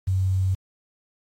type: tone with quantisation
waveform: sine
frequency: 94.3 Hz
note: F#2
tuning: 33 cents sharp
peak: -19 dBFS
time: 0.07-0.55 s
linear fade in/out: 10 ms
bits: 8
effects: AAC 48 kbps